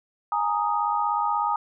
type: chord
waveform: sine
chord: Ab suspended second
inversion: none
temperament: equal with one note detuned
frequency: 830.6 / 927 / 1244.5 Hz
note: Ab5 / Bb5 / Eb6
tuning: 0 / -10 / 0 cents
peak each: -26 dBFS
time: 0.32-1.56 s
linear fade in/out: 2 ms
effects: none